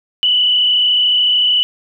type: tone with frequency modulation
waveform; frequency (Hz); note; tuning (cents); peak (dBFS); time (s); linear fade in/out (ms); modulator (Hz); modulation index
sine; 2973; F#7; +8; -10; 0.23-1.63; 0; 33.6; 2
effects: none